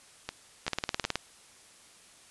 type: two click trains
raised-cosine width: 0.2 ms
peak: -11 / -16 dBFS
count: 10 / 3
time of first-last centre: 0.68-1.156 / 0.29-1.042 s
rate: 18.9 / 2.66 Hz
effects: white hiss -56 dBFS RMS until 2.3 s + resampled to 24000 Hz